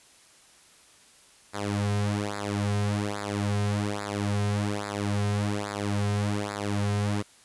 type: tone with flanger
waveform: sawtooth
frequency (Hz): 102.5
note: G#2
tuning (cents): -22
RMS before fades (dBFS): -28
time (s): 1.53-7.23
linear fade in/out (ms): 20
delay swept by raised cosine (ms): 0.33 to 3.53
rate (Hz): 1.2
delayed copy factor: -1
effects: white hiss -56 dBFS RMS until 7.44 s + resampled to 24000 Hz